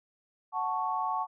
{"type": "chord", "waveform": "sine", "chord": "F# minor", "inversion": "none", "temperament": "equal", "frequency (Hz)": [740, 880, 1108.7], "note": ["F#5", "A5", "C#6"], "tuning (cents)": [0, 0, 0], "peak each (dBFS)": [-34, -32, -32], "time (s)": [0.52, 1.27], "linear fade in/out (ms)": 50, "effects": []}